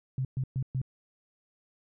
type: tone bursts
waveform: sine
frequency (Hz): 130.81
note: C3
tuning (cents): 0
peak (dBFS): -27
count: 4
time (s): 0.18-0.816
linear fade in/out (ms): 2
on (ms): 69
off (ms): 120
effects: none